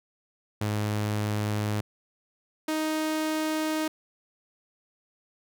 sawtooth tone pair in turn, 105.3 / 312.1 Hz, G#2 / D#4, +24 / +5 cents, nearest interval octave + perfect fifth, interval 1881 cents, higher second, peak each -22 dBFS, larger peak neither, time 0.61-1.81 / 2.68-3.88 s, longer neither, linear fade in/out 5 ms, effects none

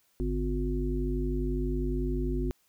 harmonic tone with a mistuned harmonic, 51.1 Hz, G#1, 27 cents flat, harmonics 1 / 3 / 5 / 7, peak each -29 / -37 / -34 / -34 dBFS, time 0.2-2.51 s, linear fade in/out 0 ms, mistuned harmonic 3, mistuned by -120 cents, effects white hiss -69 dBFS RMS until 2.68 s

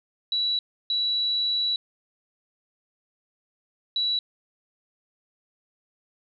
sine tone bursts at uneven times, 3927 Hz, B7, 11 cents flat, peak -22 dBFS, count 3, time 0.32-0.59 / 0.9-1.76 / 3.96-4.19 s, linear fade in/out 2 ms, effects none

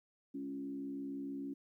sine tone with frequency modulation, 277.2 Hz, C#4, in tune, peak -39 dBFS, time 0.34-1.54 s, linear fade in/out 10 ms, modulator 66.5 Hz, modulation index 0.66, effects 13-bit

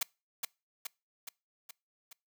white noise with echo, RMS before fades -30 dBFS, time 0.01-0.03 s, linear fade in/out 5 ms, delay 420 ms, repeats 5, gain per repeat -4 dB, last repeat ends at 2.13 s, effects noise-tail reverb RT60 0.3 s tail -26 dB re dry + high-pass 200 Hz 12 dB/octave

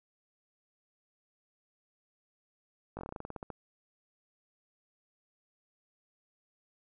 slowing click train, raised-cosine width 1 ms, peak -26 dBFS, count 14, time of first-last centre 2.97-3.503 s, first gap 19 ms, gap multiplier 1.12, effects none

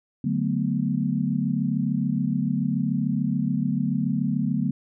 sine chord, B minor seventh, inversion first, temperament equal with one note detuned, 146.83 / 186.07 / 220 / 246.9 Hz, D3 / F#3 / A3 / B3, 0 / +10 / 0 / 0 cents, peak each -27 dBFS, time 0.24-4.71 s, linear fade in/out 5 ms, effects none

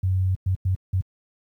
sine tone bursts at uneven times, 93.6 Hz, F#2, 20 cents sharp, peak -18 dBFS, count 4, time 0.03-0.35 / 0.46-0.55 / 0.65-0.75 / 0.93-1.01 s, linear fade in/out 5 ms, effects high-pass 60 Hz 12 dB/octave + 10-bit

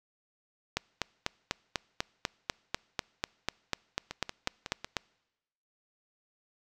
two click trains, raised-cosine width 0.2 ms, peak -19 / -11 dBFS, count 5 / 18, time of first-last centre 4.11-4.845 / 0.77-4.968 s, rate 5.44 / 4.05 Hz, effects noise-tail reverb RT60 1.0 s tail -26 dB re dry

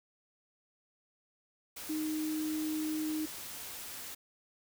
sine tone in noise, 310 Hz, D#4, 6 cents flat, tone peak -32 dBFS, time 1.89-3.26 s, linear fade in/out 10 ms, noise white, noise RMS -44 dBFS, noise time 1.76-4.15 s, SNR +9 dB, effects none

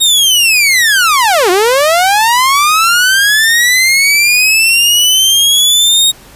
sawtooth linear two-way sweep, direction down then up, 3765 to 345.3 to 3765 Hz, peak -3 dBFS, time 0-6.12 s, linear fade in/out 20 ms, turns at 1.5 s, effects pink hiss -38 dBFS RMS until 6.35 s + resampled to 32000 Hz

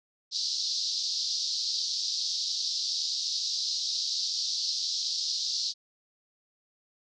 white band-pass noise, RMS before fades -31 dBFS, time 0.31-5.74 s, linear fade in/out 50 ms, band 4000 to 5400 Hz, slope 48 dB/octave, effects none

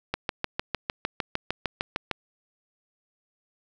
click train, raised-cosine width 0.3 ms, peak -10 dBFS, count 14, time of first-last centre 0.14-2.113 s, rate 6.59 Hz, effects none

